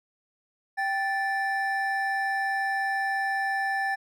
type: tone pair together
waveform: triangle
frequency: 782.7 / 1757 Hz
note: G5 / A6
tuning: -3 / -3 cents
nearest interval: octave + major second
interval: 1400 cents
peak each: -26 dBFS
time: 0.77-3.96 s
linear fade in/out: 20 ms
effects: none